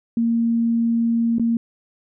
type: tone with dropouts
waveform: sine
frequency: 231.4 Hz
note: A#3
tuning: 13 cents flat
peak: -16 dBFS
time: 0.17-1.57 s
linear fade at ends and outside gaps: 2 ms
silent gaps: 1.384-1.396 s
effects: none